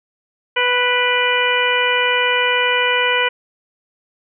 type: harmonic tone with a mistuned harmonic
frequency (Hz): 493.9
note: B4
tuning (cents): 0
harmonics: 1 / 2 / 3 / 4 / 5 / 6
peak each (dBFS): -21 / -21 / -21 / -21 / -21 / -21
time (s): 0.56-3.29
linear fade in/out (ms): 10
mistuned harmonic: 5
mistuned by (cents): -40
effects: none